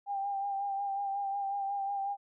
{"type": "tone with vibrato", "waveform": "sine", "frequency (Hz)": 795, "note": "G5", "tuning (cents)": 24, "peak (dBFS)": -31, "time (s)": [0.06, 2.17], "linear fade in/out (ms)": 50, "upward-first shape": "sine", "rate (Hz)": 5.5, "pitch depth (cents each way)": 30, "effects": []}